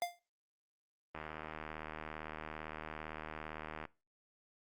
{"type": "tone with exponential decay", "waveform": "square", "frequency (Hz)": 698.5, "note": "F5", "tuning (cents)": 0, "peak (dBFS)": -31, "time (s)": [0.02, 0.19], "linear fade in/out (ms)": 1, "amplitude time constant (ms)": 36}
{"type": "click train", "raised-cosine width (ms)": 0.5, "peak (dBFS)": -28, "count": 211, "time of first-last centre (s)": [1.15, 3.853], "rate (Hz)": 77.7}
{"effects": ["noise-tail reverb RT60 0.3 s tail -22 dB re dry", "Opus 24 kbps"]}